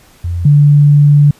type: tone pair in turn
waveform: sine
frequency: 86.6 / 145.64 Hz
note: F2 / D3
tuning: -14 / -14 cents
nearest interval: major sixth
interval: 900 cents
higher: second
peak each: -14 / -3 dBFS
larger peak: second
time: 0.24-0.45 / 0.45-1.31 s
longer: second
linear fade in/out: 5 ms
effects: pink hiss -45 dBFS RMS until 1.39 s + resampled to 32000 Hz